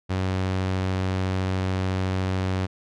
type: tone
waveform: sawtooth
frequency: 93.8 Hz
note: F#2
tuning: 24 cents sharp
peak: -19 dBFS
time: 0.09-2.67 s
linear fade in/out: 20 ms
effects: low-pass 5000 Hz 12 dB/octave